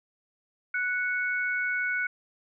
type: tone pair together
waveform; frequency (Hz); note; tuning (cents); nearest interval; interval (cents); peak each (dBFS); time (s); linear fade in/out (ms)
sine; 1479.7 / 2217; F#6 / C#7; 0 / 0; perfect fifth; 700; -27 / -31; 0.74-2.07; 5
effects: none